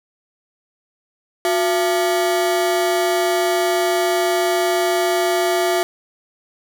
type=ring-modulated tone; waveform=40% pulse; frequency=520 Hz; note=C5; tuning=11 cents flat; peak=-12 dBFS; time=1.45-5.83 s; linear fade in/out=0 ms; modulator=157 Hz; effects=none